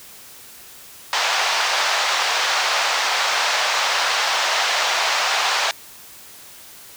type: band-pass noise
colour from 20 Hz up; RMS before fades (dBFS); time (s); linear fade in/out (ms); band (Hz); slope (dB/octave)
pink; -20; 1.13-5.71; 0; 700 to 6000; 24
effects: white hiss -42 dBFS RMS until 6.96 s